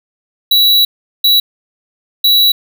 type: tone bursts at uneven times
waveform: square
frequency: 3921 Hz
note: B7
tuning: 13 cents flat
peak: -7 dBFS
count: 3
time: 0.51-0.85 / 1.24-1.4 / 2.24-2.52 s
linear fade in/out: 5 ms
effects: none